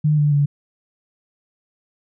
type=tone with pitch steps; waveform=sine; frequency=151.3 / 147.5 / 143.8 Hz; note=D#3 / D3 / D3; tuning=-48 / +8 / -36 cents; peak=-13 dBFS; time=0.04-0.46 s; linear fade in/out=10 ms; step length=140 ms; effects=none